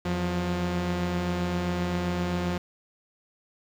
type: tone pair together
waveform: sawtooth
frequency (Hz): 84.9 / 177.42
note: F2 / F3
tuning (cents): -48 / +28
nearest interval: octave + minor second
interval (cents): 1276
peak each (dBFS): -28 / -23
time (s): 0.05-2.58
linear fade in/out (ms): 5
effects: low-pass 5000 Hz 12 dB/octave + 9-bit